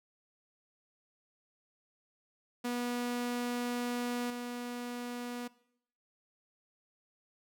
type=tone with level steps; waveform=sawtooth; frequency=243 Hz; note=B3; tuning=28 cents flat; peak=-29 / -34 dBFS; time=2.64-5.48 s; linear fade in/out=10 ms; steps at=4.3 s; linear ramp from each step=2 ms; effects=noise-tail reverb RT60 0.7 s tail -20 dB re dry